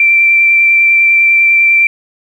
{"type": "tone with vibrato", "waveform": "sine", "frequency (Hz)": 2349, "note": "D7", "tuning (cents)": 0, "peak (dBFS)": -5, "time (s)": [0, 1.87], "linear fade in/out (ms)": 2, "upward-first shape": "sine", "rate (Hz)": 10, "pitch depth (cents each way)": 9, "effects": ["7-bit"]}